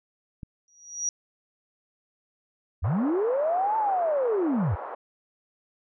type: click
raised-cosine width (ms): 5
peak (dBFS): -25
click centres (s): 0.432
type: tone with exponential growth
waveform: sine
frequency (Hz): 5770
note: F#8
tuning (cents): -44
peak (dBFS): -22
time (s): 0.68-1.09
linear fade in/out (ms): 1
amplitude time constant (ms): 88
type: linear two-way sweep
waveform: sine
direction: up then down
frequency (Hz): 68.8 to 898 to 68.8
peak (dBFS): -22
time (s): 2.82-4.76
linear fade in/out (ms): 20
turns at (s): 3.77
type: band-pass noise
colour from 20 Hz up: pink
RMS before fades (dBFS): -37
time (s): 2.84-4.95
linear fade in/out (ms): 5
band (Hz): 500 to 1200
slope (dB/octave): 24
effects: none